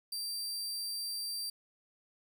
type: tone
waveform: sawtooth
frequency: 4699 Hz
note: D8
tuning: in tune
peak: -33 dBFS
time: 0.12-1.5 s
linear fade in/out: 5 ms
effects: 11-bit